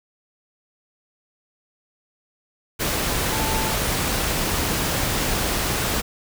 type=tone in noise; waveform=sine; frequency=880 Hz; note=A5; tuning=in tune; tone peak=-28 dBFS; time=3.31-3.75 s; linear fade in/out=20 ms; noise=pink; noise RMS=-23 dBFS; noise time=2.79-6.02 s; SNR=-8 dB; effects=none